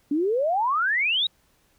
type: exponential sweep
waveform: sine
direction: up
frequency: 277.2 to 3900 Hz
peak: -20 dBFS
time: 0.11-1.27 s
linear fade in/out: 5 ms
effects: pink hiss -64 dBFS RMS until 1.78 s